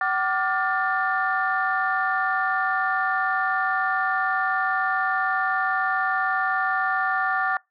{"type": "tone cluster", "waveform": "sine", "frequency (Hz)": [759, 1173, 1418, 1785], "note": ["F#5", "D6", "F6", "A6"], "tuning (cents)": [44, -2, 26, 24], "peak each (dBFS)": -26, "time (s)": [0.01, 7.57], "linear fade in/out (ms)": 2, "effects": ["noise-tail reverb RT60 0.2 s tail -25 dB re dry", "tanh soft clip ceiling -11 dBFS"]}